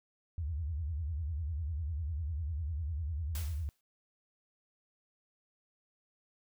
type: tone with vibrato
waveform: sine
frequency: 77.78 Hz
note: D#2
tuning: in tune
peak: -33 dBFS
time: 0.38-3.69 s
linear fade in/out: 0 ms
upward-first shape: sine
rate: 10 Hz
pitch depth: 210 cents each way
type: noise with exponential decay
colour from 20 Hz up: white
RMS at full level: -42 dBFS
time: 3.35-3.81 s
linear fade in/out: 2 ms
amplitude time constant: 100 ms
effects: none

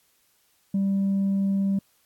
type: tone with tanh clipping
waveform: triangle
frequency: 196 Hz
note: G3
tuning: in tune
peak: -21 dBFS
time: 0.74-1.79 s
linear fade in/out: 5 ms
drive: 6 dB
effects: white hiss -65 dBFS RMS until 2.05 s + AAC 64 kbps

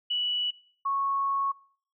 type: tone pair in turn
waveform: sine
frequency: 2949 / 1102.7 Hz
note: F#7 / C#6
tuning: -6 / -9 cents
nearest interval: octave + perfect fourth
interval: 1703 cents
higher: first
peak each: -25 dBFS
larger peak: neither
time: 0.1-0.51 / 0.85-1.52 s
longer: second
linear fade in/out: 10 ms
effects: noise-tail reverb RT60 0.5 s tail -21 dB re dry

